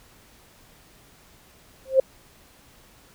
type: tone with exponential growth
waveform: sine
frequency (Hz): 529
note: C5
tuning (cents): +19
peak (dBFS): -9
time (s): 1.85-2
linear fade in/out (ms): 5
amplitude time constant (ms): 31
effects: pink hiss -54 dBFS RMS until 3.14 s